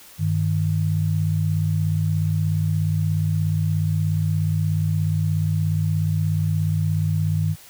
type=tone pair together; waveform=sine; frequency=98.71 / 155.56 Hz; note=G2 / D#3; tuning=+13 / 0 cents; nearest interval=minor sixth; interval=787 cents; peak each=-21 dBFS; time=0.18-7.56 s; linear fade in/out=50 ms; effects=white hiss -46 dBFS RMS until 7.69 s